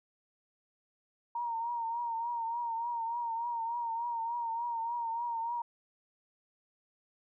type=tone with vibrato; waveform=sine; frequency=932 Hz; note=A#5; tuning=1 cent flat; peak=-32 dBFS; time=1.35-5.62 s; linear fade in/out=5 ms; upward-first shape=triangle; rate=3.4 Hz; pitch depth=60 cents each way; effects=none